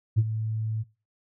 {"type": "tone with ADSR envelope", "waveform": "sine", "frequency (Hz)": 110, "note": "A2", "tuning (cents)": 0, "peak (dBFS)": -14, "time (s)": [0.16, 0.84], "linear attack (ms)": 25, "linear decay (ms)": 45, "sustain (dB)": -12, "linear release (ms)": 28, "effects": ["noise-tail reverb RT60 0.3 s tail -21 dB re dry", "tanh soft clip ceiling -14 dBFS"]}